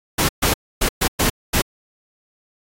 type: noise bursts at uneven times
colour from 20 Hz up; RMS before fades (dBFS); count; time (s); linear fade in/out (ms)
pink; -17; 6; 0.18-0.29 / 0.42-0.54 / 0.81-0.89 / 1.01-1.08 / 1.19-1.3 / 1.53-1.62; 10
effects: AAC 48 kbps